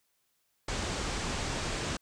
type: low-pass noise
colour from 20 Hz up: pink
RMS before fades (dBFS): -34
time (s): 0.68-1.97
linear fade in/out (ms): 5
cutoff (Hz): 8300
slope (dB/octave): 48
effects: white hiss -75 dBFS RMS until 2.01 s